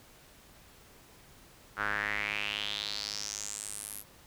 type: tone with band-pass filter sweep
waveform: square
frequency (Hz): 51.91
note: G#1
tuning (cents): 0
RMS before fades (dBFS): -36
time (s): 1.76-4.04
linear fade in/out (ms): 50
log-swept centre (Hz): 1400 to 12000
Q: 4.7
effects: pink hiss -57 dBFS RMS until 4.26 s